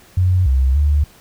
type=tone with pitch steps; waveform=sine; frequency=91.5 / 65.8 / 73.2 Hz; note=F#2 / C2 / D2; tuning=-19 / +10 / -5 cents; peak=-11 dBFS; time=0.17-1.04 s; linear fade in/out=5 ms; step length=290 ms; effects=pink hiss -47 dBFS RMS until 1.2 s